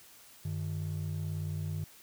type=ring-modulated tone; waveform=triangle; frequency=124.1 Hz; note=B2; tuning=9 cents sharp; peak=-27 dBFS; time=0.45-1.84 s; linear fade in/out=0 ms; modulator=29.1 Hz; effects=tanh soft clip ceiling -25 dBFS + white hiss -56 dBFS RMS until 2.02 s